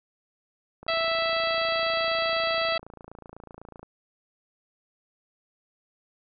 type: click train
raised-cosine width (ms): 1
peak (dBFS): -29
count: 85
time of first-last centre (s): 0.83-3.83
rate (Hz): 28
type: harmonic tone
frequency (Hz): 659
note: E5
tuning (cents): -1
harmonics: 1 / 2 / 3 / 4 / 5 / 6 / 7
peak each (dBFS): -27 / -30 / -32 / -33 / -34 / -35 / -35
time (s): 0.88-2.78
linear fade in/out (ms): 5
effects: none